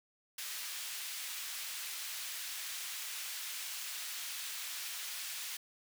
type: high-pass noise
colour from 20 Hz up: pink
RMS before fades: -42 dBFS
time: 0.38-5.57 s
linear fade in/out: 5 ms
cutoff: 2300 Hz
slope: 12 dB/octave
effects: none